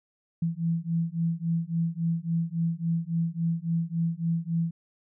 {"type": "beating tone pair", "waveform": "sine", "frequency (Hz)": [164.81, 168.41], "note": ["E3", "E3"], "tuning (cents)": [0, 37], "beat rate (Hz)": 3.6, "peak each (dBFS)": -28, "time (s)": [0.42, 4.71], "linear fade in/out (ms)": 5, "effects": []}